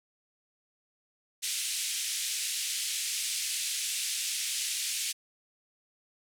white band-pass noise, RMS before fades -33 dBFS, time 1.42-5.13 s, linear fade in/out 20 ms, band 2300 to 9900 Hz, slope 24 dB/octave, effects none

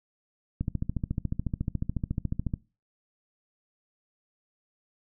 click train, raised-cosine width 5 ms, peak -16 dBFS, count 28, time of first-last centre 0.61-2.539 s, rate 14 Hz, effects noise-tail reverb RT60 0.3 s tail -21 dB re dry

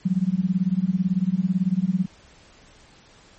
sine tone with tremolo, 185.1 Hz, F#3, 1 cent sharp, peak -15 dBFS, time 0.05-2.06 s, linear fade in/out 10 ms, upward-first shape sine, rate 18 Hz, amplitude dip 95%, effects pink hiss -52 dBFS RMS until 3.38 s + MP3 32 kbps

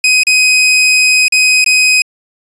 sawtooth tone with dropouts, 2513 Hz, D#7, 17 cents sharp, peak -3 dBFS, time 0.04-2.02 s, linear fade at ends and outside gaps 2 ms, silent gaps 0.234-0.269 / 1.282-1.323 / 1.643-1.662 s, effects resampled to 22050 Hz

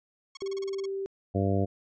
5% pulse tone bursts, 1100 Hz, C#6, 14 cents flat, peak -27 dBFS, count 10, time 0.35-0.857 s, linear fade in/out 5 ms, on 21 ms, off 33 ms
sine tone, 390 Hz, G4, 9 cents flat, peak -30 dBFS, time 0.42-1.06 s, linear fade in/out 0 ms
harmonic tone, 98 Hz, G2, in tune, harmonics 1 / 2 / 3 / 4 / 5 / 6 / 7, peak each -27 / -30 / -32 / -33 / -34 / -35 / -35 dBFS, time 1.34-1.66 s, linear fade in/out 20 ms
effects resampled to 16000 Hz

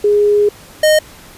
sine / square tone pair in turn, 413.4 / 616.9 Hz, G#4 / D#5, -8 / -15 cents, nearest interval perfect fifth, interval 693 cents, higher second, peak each -8 dBFS, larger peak neither, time 0.04-0.49 / 0.83-0.99 s, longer first, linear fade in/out 5 ms, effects pink hiss -39 dBFS RMS until 1.37 s + resampled to 32000 Hz

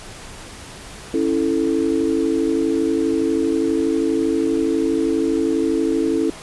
sine chord, A major, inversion first, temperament equal, 277.2 / 329.6 / 440 Hz, C#4 / E4 / A4, 0 / 0 / 0 cents, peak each -21 / -19 / -22 dBFS, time 1.14-6.3 s, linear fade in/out 2 ms, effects pink hiss -37 dBFS RMS until 6.42 s + resampled to 24000 Hz

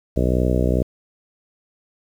harmonic tone, 62.2 Hz, B1, 13 cents sharp, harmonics 1 / 2 / 3 / 4 / 5 / 6 / 7 / 8 / 9 / 10, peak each -20 / -23 / -25 / -26 / -27 / -28 / -28 / -29 / -30 / -30 dBFS, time 0.16-0.83 s, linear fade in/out 10 ms, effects 8-bit

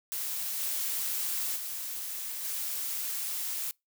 blue noise with level steps, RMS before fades -34 / -32 / -37 / -34 dBFS, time 0.12-3.71 s, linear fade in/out 0 ms, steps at 0.59 / 1.55 / 2.43 s, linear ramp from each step 20 ms, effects noise-tail reverb RT60 0.2 s tail -26 dB re dry

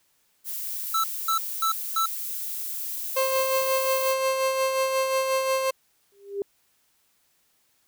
violet noise, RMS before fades -32 dBFS, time 0.44-4.15 s, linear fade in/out 50 ms
square tone bursts, 1318.5 Hz, E6, in tune, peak -22 dBFS, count 4, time 0.94-2.06 s, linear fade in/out 5 ms, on 100 ms, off 240 ms
30% pulse tone with tremolo, 529 Hz, C5, 19 cents sharp, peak -18 dBFS, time 3.16-5.71 s, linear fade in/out 10 ms, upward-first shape sine, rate 5.6 Hz, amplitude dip 40%
sine tone with exponential growth, 400 Hz, G4, 35 cents sharp, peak -22 dBFS, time 6.12-6.42 s, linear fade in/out 1 ms, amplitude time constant 65 ms
effects white hiss -67 dBFS RMS until 7.87 s

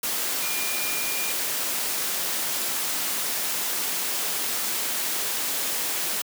sine tone in noise, 2410 Hz, D7, 44 cents sharp, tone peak -33 dBFS, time 0.42-1.32 s, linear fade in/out 5 ms, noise white, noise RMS -27 dBFS, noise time 0.03-6.22 s, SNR -9 dB, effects high-pass 200 Hz 12 dB/octave

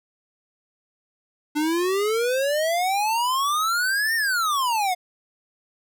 square exponential two-way sweep, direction up then down, 293.7 to 1855 to 704 Hz, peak -21 dBFS, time 1.55-4.95 s, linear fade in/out 20 ms, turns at 4.15 s, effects none

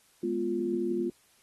sine chord, F diminished, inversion first, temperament equal, 207.7 / 246.9 / 349.2 Hz, Ab3 / Cb4 / F4, 0 / 0 / 0 cents, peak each -35 / -34 / -29 dBFS, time 0.23-1.1 s, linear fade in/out 5 ms, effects white hiss -64 dBFS RMS until 1.42 s + AAC 32 kbps

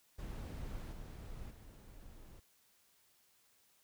brown noise with level steps, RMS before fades -44 / -48 / -55 dBFS, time 0.18-2.4 s, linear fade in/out 10 ms, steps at 0.92 / 1.5 s, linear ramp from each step 10 ms, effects white hiss -71 dBFS RMS until 3.83 s

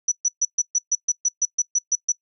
sine tone bursts, 5920 Hz, F#8, in tune, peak -16 dBFS, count 13, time 0.08-2.121 s, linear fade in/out 5 ms, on 37 ms, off 130 ms, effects noise-tail reverb RT60 0.1 s tail -22 dB re dry

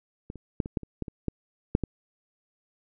clicks, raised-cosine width 3 ms, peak -23 / -29 / -12 / -22 / -13 / -27 / -17 / -24 / -14 / -7 / -15 dBFS, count 11, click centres 0.301 / 0.357 / 0.602 / 0.659 / 0.772 / 0.833 / 1.023 / 1.082 / 1.283 / 1.751 / 1.837 s, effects none

